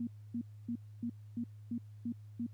sine tone bursts, 236 Hz, A#3, 22 cents sharp, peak -34 dBFS, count 8, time 0-2.466 s, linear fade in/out 5 ms, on 72 ms, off 270 ms, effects added 105 Hz sine -49 dBFS peak until 2.53 s + pink hiss -75 dBFS RMS until 2.53 s

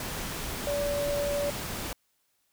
sine tone in noise, 575 Hz, D5, 37 cents flat, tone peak -27 dBFS, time 0.67-1.5 s, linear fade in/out 2 ms, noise pink, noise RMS -35 dBFS, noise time 0-1.93 s, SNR +5 dB, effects white hiss -73 dBFS RMS until 2.52 s

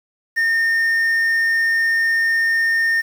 triangle tone, 1824 Hz, A#6, 38 cents flat, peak -13 dBFS, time 0.36-3.02 s, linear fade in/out 20 ms, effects 7-bit

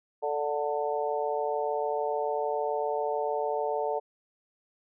harmonic tone with a mistuned harmonic, 146.83 Hz, D3, in tune, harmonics 3 / 4 / 5 / 6, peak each -31 / -32 / -33 / -34 dBFS, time 0.22-4 s, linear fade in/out 20 ms, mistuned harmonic 6, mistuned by +22 cents, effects none

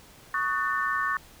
sine chord, D# half-diminished seventh, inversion third, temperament just, 1120.1 / 1244.5 / 1493.4 / 1792.1 Hz, C#6 / D#6 / F#6 / A6, +18 / 0 / +16 / +31 cents, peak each -28 / -34 / -32 / -29 dBFS, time 0.34-1.17 s, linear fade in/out 2 ms, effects pink hiss -52 dBFS RMS until 1.4 s

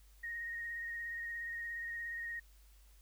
sine tone with vibrato, 1864.7 Hz, A#6, in tune, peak -39 dBFS, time 0.23-2.4 s, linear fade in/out 10 ms, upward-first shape sine, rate 17 Hz, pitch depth 17 cents each way, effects added 50 Hz sine -59 dBFS peak until 3.01 s + white hiss -69 dBFS RMS until 3.01 s

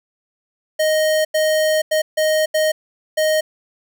square tone bursts at uneven times, 622.3 Hz, D#5, in tune, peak -15 dBFS, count 6, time 0.79-1.25 / 1.34-1.82 / 1.91-2.02 / 2.17-2.46 / 2.54-2.72 / 3.17-3.41 s, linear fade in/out 10 ms, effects none

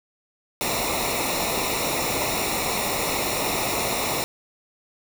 pink noise with comb filter, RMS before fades -25 dBFS, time 0.61-4.24 s, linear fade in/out 0 ms, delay 0.63 ms, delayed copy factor -0.8, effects none

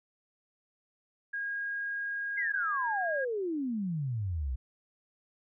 sine tone, 1632 Hz, G#6, 31 cents flat, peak -32 dBFS, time 1.33-3.25 s, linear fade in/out 10 ms
sine exponential sweep, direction down, 2115 to 59.7 Hz, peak -30 dBFS, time 2.37-4.56 s, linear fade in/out 10 ms
effects none

